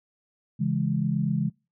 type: chord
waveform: sine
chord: C# minor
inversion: none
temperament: just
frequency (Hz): 138.59 / 166.31 / 207.9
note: C#3 / E3 / G#3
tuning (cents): 0 / +16 / +2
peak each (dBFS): -27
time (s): 0.59-1.5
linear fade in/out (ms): 20
effects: noise-tail reverb RT60 0.3 s tail -26 dB re dry